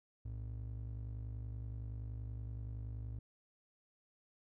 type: ring-modulated tone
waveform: triangle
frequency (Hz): 86.3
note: F2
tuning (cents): -20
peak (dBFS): -36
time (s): 0.25-3.19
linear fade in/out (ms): 5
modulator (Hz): 25.3
effects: none